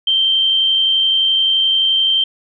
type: tone with amplitude modulation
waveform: sine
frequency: 3136 Hz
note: G7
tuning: in tune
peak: -10 dBFS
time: 0.07-2.24 s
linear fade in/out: 5 ms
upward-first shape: sine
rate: 91.6 Hz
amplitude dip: 30%
effects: none